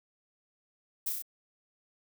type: noise with echo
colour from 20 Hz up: violet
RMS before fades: -31 dBFS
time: 1.06-1.1 s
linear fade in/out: 10 ms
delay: 31 ms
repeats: 4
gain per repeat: -2 dB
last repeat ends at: 1.224 s
effects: none